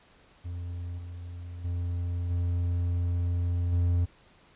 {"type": "tone with level steps", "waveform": "triangle", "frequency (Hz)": 87.31, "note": "F2", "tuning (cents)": 0, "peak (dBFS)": [-31, -35, -26, -23, -20], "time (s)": [0.44, 4.06], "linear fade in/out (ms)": 20, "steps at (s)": [0.98, 1.64, 2.3, 3.72], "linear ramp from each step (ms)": 10, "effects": ["pink hiss -59 dBFS RMS until 4.55 s", "resampled to 8000 Hz"]}